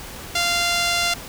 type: tone with band-pass filter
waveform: sawtooth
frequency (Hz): 694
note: F5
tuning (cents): -11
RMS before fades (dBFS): -21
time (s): 0.35-1.14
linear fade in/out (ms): 5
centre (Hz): 4400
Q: 0.78
effects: pink hiss -36 dBFS RMS until 1.28 s